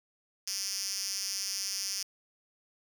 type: tone with high-pass filter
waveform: 5% pulse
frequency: 196 Hz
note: G3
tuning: in tune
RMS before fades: -35 dBFS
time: 0.47-2.03 s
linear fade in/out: 5 ms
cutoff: 5000 Hz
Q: 3
effects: none